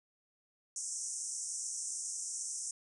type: band-pass noise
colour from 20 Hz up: white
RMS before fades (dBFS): -40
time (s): 0.76-2.71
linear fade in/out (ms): 2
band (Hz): 5600 to 9200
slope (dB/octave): 96
effects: none